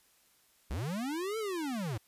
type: linear two-way sweep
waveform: square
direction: up then down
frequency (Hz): 50.5 to 454.2 to 97.2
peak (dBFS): -34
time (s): 0.7-1.98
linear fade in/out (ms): 10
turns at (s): 1.38
effects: white hiss -67 dBFS RMS until 2.07 s + resampled to 32000 Hz